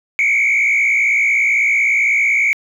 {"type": "tone with frequency modulation", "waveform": "sine", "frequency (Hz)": 2245, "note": "C#7", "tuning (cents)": 21, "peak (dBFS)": -10, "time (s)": [0.19, 2.53], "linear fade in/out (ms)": 0, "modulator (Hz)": 57.9, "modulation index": 1.7, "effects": ["tanh soft clip ceiling -9 dBFS", "8-bit"]}